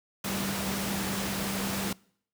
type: tone in noise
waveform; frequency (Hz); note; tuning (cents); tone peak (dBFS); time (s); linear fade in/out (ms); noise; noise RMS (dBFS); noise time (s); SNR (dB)
sine; 196; G3; 0; -33; 0.24-1.93; 5; pink; -32; 0.24-1.93; -4
effects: noise-tail reverb RT60 0.6 s tail -24 dB re dry + high-pass 100 Hz 12 dB/octave